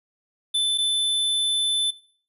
square tone pair in turn, 3520 / 3520 Hz, A7 / A7, 0 / 0 cents, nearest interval unison, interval 0 cents, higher neither, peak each -20 dBFS, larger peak neither, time 0.54-0.78 / 0.78-1.91 s, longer second, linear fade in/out 10 ms, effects noise-tail reverb RT60 0.5 s tail -21 dB re dry + resampled to 32000 Hz

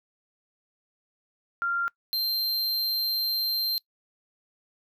sine / square tone pair in turn, 1388 / 4152 Hz, F6 / C8, -11 / -14 cents, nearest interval octave + perfect fifth, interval 1897 cents, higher second, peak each -24 / -25 dBFS, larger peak first, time 1.62-1.88 / 2.13-3.78 s, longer second, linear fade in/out 0 ms, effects noise-tail reverb RT60 0.1 s tail -23 dB re dry

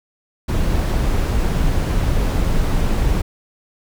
brown noise, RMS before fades -17 dBFS, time 0.48-3.22 s, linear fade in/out 10 ms, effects none

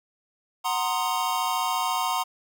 square chord, C half-diminished seventh, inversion second, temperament equal, 740 / 932.3 / 1046.5 / 1244.5 Hz, Gb5 / Bb5 / C6 / Eb6, 0 / 0 / 0 / 0 cents, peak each -31 / -29 / -29 / -34 dBFS, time 0.64-2.24 s, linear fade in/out 20 ms, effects none

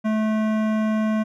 sine tone with hard clipping, 217 Hz, A3, 24 cents flat, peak -21 dBFS, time 0.04-1.24 s, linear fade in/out 20 ms, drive 16 dB, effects none

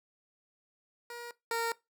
15% pulse tone pair in turn, 475.8 / 461.5 Hz, A#4 / A#4, +35 / -17 cents, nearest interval minor second, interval 52 cents, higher first, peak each -35 / -24 dBFS, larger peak second, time 1.1-1.31 / 1.51-1.72 s, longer neither, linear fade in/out 2 ms, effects noise-tail reverb RT60 0.2 s tail -20 dB re dry

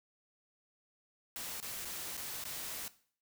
white noise with dropouts, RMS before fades -42 dBFS, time 1.36-2.88 s, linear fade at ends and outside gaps 0 ms, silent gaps 1.601-1.627 / 1.849-1.854 / 2.169-2.176 / 2.439-2.453 s, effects noise-tail reverb RT60 0.5 s tail -17 dB re dry

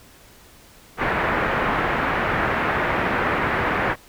white low-pass noise, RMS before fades -22 dBFS, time 0.97-3.96 s, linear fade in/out 50 ms, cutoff 1900 Hz, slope 24 dB/octave, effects pink hiss -49 dBFS RMS until 4.08 s

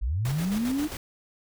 sine linear sweep, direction up, 44.79 to 311.3 Hz, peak -24 dBFS, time 0.01-0.88 s, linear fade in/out 20 ms
pink noise with tremolo, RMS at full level -36 dBFS, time 0.25-0.97 s, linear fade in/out 2 ms, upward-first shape square, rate 7.5 Hz, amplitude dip 45%
effects none

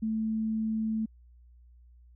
sine tone, 220 Hz, A3, in tune, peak -27 dBFS, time 0.02-1.06 s, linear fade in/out 10 ms, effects added 60 Hz sine -53 dBFS peak until 2.15 s

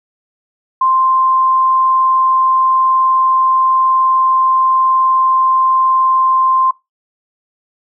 sine tone, 1046.5 Hz, C6, in tune, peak -9 dBFS, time 0.81-6.71 s, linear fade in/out 5 ms, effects noise-tail reverb RT60 0.2 s tail -21 dB re dry

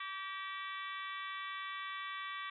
harmonic tone with a mistuned harmonic, 384.3 Hz, G4, 34 cents flat, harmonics 3 / 4 / 5 / 6 / 7 / 8 / 9 / 10, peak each -43 / -51 / -46 / -49 / -55 / -56 / -50 / -59 dBFS, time 0-2.5 s, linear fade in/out 5 ms, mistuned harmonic 4, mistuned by +43 cents, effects none

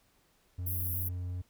triangle tone, 89.7 Hz, F2, 47 cents sharp, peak -32 dBFS, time 0.58-1.42 s, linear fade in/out 10 ms
pink high-pass noise, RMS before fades -36 dBFS, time 0.66-1.09 s, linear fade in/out 10 ms, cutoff 11000 Hz, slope 96 dB/octave
effects pink hiss -69 dBFS RMS until 1.49 s

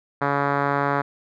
5% pulse tone with low-pass filter, 141.5 Hz, C#3, 36 cents sharp, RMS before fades -22 dBFS, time 0.21-1.02 s, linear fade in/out 10 ms, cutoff 1400 Hz, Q 1.2, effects none

